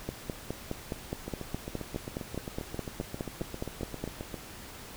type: two click trains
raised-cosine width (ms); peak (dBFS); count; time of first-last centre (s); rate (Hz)
2; -23 / -19; 24 / 20; 1.28-4.343 / 0.09-4.04; 7.51 / 4.81
effects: pink hiss -46 dBFS RMS until 4.96 s